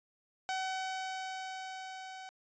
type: tone with level ramp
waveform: sawtooth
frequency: 756 Hz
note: F#5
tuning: 37 cents sharp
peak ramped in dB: -29 to -41 dBFS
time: 0.49-2.29 s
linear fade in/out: 0 ms
effects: resampled to 16000 Hz